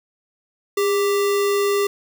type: tone with sample-and-hold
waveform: sine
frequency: 404.8 Hz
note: G#4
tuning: 44 cents flat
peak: -16 dBFS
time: 0.77-1.87 s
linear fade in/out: 5 ms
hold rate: 1575 Hz
effects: none